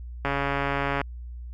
click train, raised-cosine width 0.5 ms, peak -11 dBFS, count 108, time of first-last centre 0.25-1.014 s, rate 140 Hz, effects added 60 Hz sine -35 dBFS peak until 1.53 s

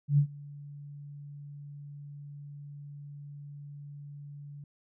sine tone with ADSR envelope, 144.1 Hz, D3, 33 cents flat, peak -18 dBFS, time 0.08-4.64 s, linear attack 100 ms, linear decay 86 ms, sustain -24 dB, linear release 3 ms, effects none

